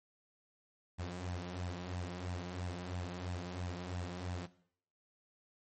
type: tone with flanger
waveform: sawtooth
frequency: 89.4 Hz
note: F2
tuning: 41 cents sharp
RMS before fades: -41 dBFS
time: 0.98-4.47 s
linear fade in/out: 20 ms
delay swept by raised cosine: 1.1 to 6.3 ms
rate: 3 Hz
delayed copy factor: +0.6
effects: noise-tail reverb RT60 0.6 s tail -17 dB re dry + MP3 32 kbps